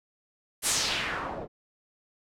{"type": "noise with low-pass filter sweep", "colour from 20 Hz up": "white", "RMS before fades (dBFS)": -30, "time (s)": [0.62, 1.48], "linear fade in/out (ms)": 50, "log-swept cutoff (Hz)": [11000, 460], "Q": 1.8, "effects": []}